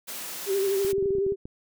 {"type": "high-pass noise", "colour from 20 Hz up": "white", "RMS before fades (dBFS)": -36, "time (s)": [0.07, 0.93], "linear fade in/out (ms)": 20, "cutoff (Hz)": 160, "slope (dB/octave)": 12}
{"type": "tone with vibrato", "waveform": "sine", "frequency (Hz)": 392, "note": "G4", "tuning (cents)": 0, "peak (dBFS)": -22, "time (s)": [0.46, 1.36], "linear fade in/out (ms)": 50, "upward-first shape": "sine", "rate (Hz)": 12, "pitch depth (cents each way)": 44}
{"type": "clicks", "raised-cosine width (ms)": 3, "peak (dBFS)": -25, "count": 11, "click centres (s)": [0.849, 0.931, 0.982, 1.026, 1.058, 1.106, 1.152, 1.184, 1.265, 1.322, 1.455]}
{"effects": []}